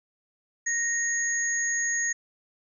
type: tone pair together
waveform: sine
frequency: 1865 / 6646 Hz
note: A#6 / G#8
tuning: 0 / 0 cents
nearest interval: octave + minor seventh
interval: 2200 cents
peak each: -27 dBFS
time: 0.66-2.13 s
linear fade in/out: 10 ms
effects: none